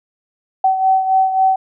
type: beating tone pair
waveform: sine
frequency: 761 / 764.7 Hz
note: F#5 / G5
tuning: +48 / -43 cents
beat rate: 3.7 Hz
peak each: -12 / -19 dBFS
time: 0.64-1.56 s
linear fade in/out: 5 ms
effects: none